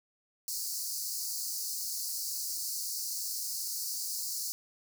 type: high-pass noise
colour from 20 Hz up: pink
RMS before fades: -36 dBFS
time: 0.48-4.52 s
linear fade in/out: 0 ms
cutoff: 4400 Hz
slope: 96 dB/octave
effects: none